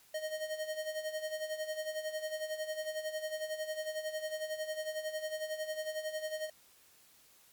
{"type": "tone with tremolo", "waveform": "square", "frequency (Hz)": 622.3, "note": "D#5", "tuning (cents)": 0, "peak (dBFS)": -34, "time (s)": [0.14, 6.5], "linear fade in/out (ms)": 5, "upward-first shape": "sine", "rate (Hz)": 11, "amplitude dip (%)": 70, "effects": ["white hiss -63 dBFS RMS until 7.52 s", "MP3 96 kbps"]}